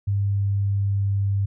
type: tone with pitch glide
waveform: sine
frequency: 100 to 99.25 Hz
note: G2 to G2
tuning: +35 to +22 cents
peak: -19 dBFS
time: 0.07-1.46 s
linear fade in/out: 10 ms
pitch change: -13 cents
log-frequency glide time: 0.21-1.24 s
effects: none